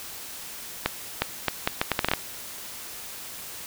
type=accelerating click train; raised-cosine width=0.3 ms; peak=-5 dBFS; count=11; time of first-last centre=0.86-2.136 s; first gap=360 ms; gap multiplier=0.73; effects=white hiss -39 dBFS RMS until 3.66 s